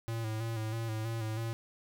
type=tone with vibrato; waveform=square; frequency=111.9 Hz; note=A2; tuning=30 cents sharp; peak=-34 dBFS; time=0.08-1.53 s; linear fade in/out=0 ms; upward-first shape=square; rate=3.1 Hz; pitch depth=38 cents each way; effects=none

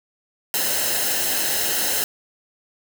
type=noise with comb filter; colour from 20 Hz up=white; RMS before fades=-22 dBFS; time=0.54-2.04 s; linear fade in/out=0 ms; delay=0.86 ms; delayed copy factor=-0.65; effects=none

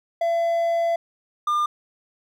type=tone pair in turn; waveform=triangle; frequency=675 / 1202.7 Hz; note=E5 / D6; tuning=+41 / +41 cents; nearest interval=minor seventh; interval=1000 cents; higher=second; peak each=-17 dBFS; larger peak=neither; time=0.21-0.96 / 1.47-1.66 s; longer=first; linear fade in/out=5 ms; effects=none

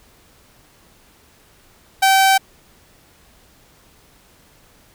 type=tone; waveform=sawtooth; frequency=772 Hz; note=G5; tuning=27 cents flat; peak=-7 dBFS; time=2.02-2.38 s; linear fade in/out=10 ms; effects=pink hiss -52 dBFS RMS until 4.94 s

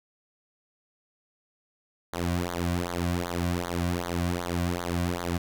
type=tone with flanger; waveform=sawtooth; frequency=87.31 Hz; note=F2; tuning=in tune; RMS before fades=-29 dBFS; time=2.13-5.38 s; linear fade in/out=5 ms; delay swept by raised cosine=0.37 to 2.37 ms; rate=2.6 Hz; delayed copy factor=-1; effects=none

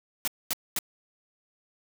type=noise bursts; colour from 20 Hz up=white; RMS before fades=-28 dBFS; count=3; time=0.25-0.788 s; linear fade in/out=0 ms; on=26 ms; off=230 ms; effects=none

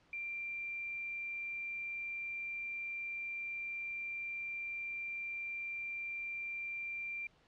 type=tone with quantisation; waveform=sine; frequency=2368 Hz; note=D7; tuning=14 cents sharp; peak=-38 dBFS; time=0.13-7.27 s; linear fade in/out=2 ms; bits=11; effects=pink hiss -68 dBFS RMS until 7.47 s + low-pass 4000 Hz 12 dB/octave

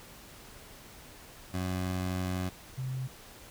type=tone pair in turn; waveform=20% pulse / sine; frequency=92 / 130.11 Hz; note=F#2 / C3; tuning=-9 / -9 cents; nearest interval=tritone; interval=600 cents; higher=second; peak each=-26 / -32 dBFS; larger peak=first; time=1.53-2.5 / 2.77-3.08 s; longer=first; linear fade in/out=20 ms; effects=pink hiss -51 dBFS RMS until 3.5 s

